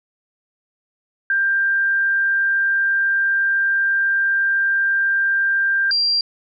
sine tone pair in turn, 1587 / 4745 Hz, G6 / D8, +21 / +17 cents, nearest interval octave + perfect fifth, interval 1896 cents, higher second, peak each -15 dBFS, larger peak neither, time 1.3-5.91 / 5.91-6.21 s, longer first, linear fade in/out 2 ms, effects none

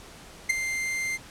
45% pulse tone with ADSR envelope, 2093 Hz, C7, in tune, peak -17 dBFS, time 0.49-1.18 s, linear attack 12 ms, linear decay 12 ms, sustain -10 dB, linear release 31 ms, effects pink hiss -47 dBFS RMS until 1.3 s + low-pass 10000 Hz 12 dB/octave

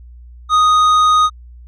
sine tone with tanh clipping, 1244.5 Hz, D#6, in tune, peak -10 dBFS, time 0.49-1.3 s, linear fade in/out 50 ms, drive 9 dB, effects added 60 Hz sine -35 dBFS peak until 1.67 s

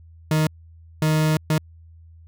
40% pulse tone bursts at uneven times, 155.56 Hz, D#3, in tune, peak -16 dBFS, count 3, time 0.31-0.47 / 1.02-1.37 / 1.5-1.58 s, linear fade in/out 2 ms, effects added 82 Hz sine -44 dBFS peak until 2.27 s

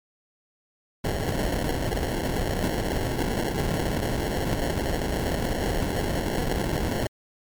pink noise with sample-and-hold, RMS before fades -26 dBFS, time 1.04-7.07 s, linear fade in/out 5 ms, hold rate 1225 Hz, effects MP3 96 kbps

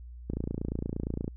click train, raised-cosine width 3 ms, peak -19 dBFS, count 29, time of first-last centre 0.3-1.279 s, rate 28.6 Hz, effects added 60 Hz sine -42 dBFS peak until 1.36 s

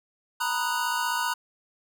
square chord, B major seventh, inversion third, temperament equal, 932.3 / 987.8 / 1244.5 / 1480 Hz, A#5 / B5 / D#6 / F#6, 0 / 0 / 0 / 0 cents, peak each -31 / -31 / -35 / -31 dBFS, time 0.4-1.34 s, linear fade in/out 10 ms, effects none

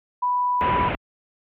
sine tone, 987.8 Hz, B5, in tune, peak -19 dBFS, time 0.22-0.89 s, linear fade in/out 10 ms
pink low-pass noise, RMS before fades -25 dBFS, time 0.61-0.95 s, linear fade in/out 0 ms, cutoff 2900 Hz, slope 48 dB/octave
effects high-pass 60 Hz 12 dB/octave

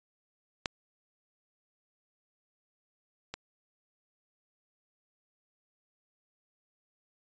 clicks, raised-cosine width 0.2 ms, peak -12 / -20 dBFS, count 2, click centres 0.658 / 3.34 s, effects resampled to 16000 Hz

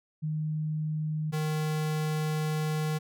sine / square tone pair in turn, 154.5 / 154.5 Hz, D#3 / D#3, -12 / -12 cents, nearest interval unison, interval 0 cents, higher neither, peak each -28 dBFS, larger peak neither, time 0.22-1.32 / 1.32-2.99 s, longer second, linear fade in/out 20 ms, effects none

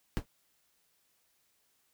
brown noise with exponential decay, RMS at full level -28 dBFS, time 0.17-0.26 s, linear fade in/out 0 ms, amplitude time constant 18 ms, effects white hiss -73 dBFS RMS until 1.93 s

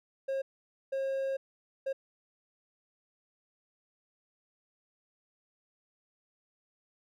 triangle tone bursts at uneven times, 539 Hz, C#5, 49 cents flat, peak -28 dBFS, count 3, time 0.28-0.42 / 0.92-1.37 / 1.86-1.93 s, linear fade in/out 10 ms, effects none

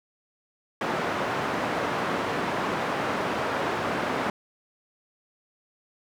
white band-pass noise, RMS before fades -28 dBFS, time 0.81-4.3 s, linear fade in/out 2 ms, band 140 to 1200 Hz, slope 12 dB/octave, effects none

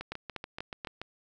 two click trains, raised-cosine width 0.3 ms, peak -22 / -20 dBFS, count 8 / 4, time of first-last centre 0.01-1.016 / 0.12-0.848 s, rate 6.96 / 4.12 Hz, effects none

